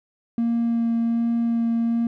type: tone with vibrato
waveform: triangle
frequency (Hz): 232.1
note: A#3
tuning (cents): -7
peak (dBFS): -16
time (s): 0.38-2.07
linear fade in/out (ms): 2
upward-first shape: sine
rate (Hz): 1.3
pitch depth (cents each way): 9
effects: tanh soft clip ceiling -14 dBFS